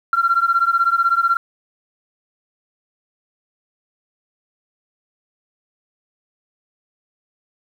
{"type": "beating tone pair", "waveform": "sine", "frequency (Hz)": [1362, 1378], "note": ["F6", "F6"], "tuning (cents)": [-44, -24], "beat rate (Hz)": 16, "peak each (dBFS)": -16, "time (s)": [0.13, 1.37], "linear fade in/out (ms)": 2, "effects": ["tanh soft clip ceiling -7 dBFS", "8-bit"]}